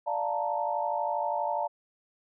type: chord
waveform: sine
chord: Bb major seventh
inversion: first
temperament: equal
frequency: 587.3 / 698.5 / 880 / 932.3 Hz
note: D5 / F5 / A5 / Bb5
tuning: 0 / 0 / 0 / 0 cents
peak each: -33 / -33 / -31 / -34 dBFS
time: 0.06-1.68 s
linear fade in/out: 20 ms
effects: none